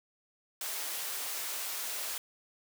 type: high-pass noise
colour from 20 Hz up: white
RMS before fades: -37 dBFS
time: 0.61-2.18 s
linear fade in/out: 2 ms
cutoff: 470 Hz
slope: 12 dB/octave
effects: none